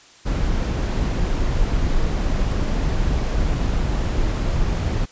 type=noise; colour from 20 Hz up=brown; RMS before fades=-20 dBFS; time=0.25-5.06 s; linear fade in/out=20 ms; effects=white hiss -48 dBFS RMS until 5.11 s + resampled to 16000 Hz